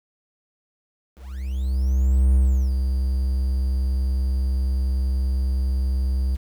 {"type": "tone with ADSR envelope", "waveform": "triangle", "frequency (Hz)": 65.1, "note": "C2", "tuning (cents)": -8, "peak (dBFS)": -11, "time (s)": [1.15, 6.37], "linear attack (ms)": 1200, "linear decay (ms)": 360, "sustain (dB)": -6, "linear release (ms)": 22, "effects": ["8-bit"]}